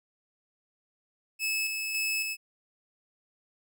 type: tone with tremolo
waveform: sawtooth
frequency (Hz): 2600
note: E7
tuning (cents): -24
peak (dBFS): -24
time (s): 1.39-2.37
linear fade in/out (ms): 50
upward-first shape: square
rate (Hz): 1.8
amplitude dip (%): 35
effects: none